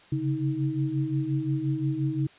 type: tone cluster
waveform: sine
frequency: 135.3 / 141 / 316 Hz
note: C#3 / C#3 / D#4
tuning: -42 / +30 / +27 cents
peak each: -29 dBFS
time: 0.12-2.27 s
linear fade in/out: 5 ms
effects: white hiss -54 dBFS RMS until 2.38 s + resampled to 8000 Hz